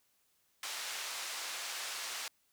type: band-pass noise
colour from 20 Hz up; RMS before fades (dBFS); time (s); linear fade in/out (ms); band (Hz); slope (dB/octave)
white; -41; 0.63-2.28; 2; 730 to 6300; 12
effects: white hiss -74 dBFS RMS until 2.52 s